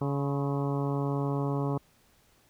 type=harmonic tone with a mistuned harmonic; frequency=140.7 Hz; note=C#3; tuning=26 cents sharp; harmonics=1 / 2 / 3 / 4 / 5 / 6 / 7 / 8 / 9; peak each=-29 / -33 / -35 / -40 / -42 / -42 / -43 / -42 / -49 dBFS; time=0.01-1.78 s; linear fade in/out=5 ms; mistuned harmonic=8; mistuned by=-51 cents; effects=pink hiss -64 dBFS RMS until 2.49 s